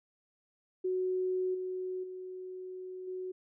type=tone with level steps; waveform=sine; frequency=370 Hz; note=F#4; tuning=in tune; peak=-29 / -34 / -40 / -36 dBFS; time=0.84-3.32 s; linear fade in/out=10 ms; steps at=1.54 / 2.03 / 3.07 s; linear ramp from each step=10 ms; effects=none